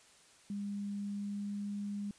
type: tone with pitch glide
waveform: sine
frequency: 202.3 to 203.5 Hz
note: G#3 to G#3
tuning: -45 to -35 cents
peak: -36 dBFS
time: 0.5-2.11 s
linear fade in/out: 2 ms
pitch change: +10 cents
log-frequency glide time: 0.98-1.61 s
effects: white hiss -62 dBFS RMS until 2.18 s + resampled to 22050 Hz